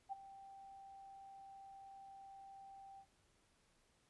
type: tone with ADSR envelope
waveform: sine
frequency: 783 Hz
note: G5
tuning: 2 cents flat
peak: -39 dBFS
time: 0.09-3.06 s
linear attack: 33 ms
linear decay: 15 ms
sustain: -15 dB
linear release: 73 ms
effects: pink hiss -75 dBFS RMS until 4.09 s + resampled to 24000 Hz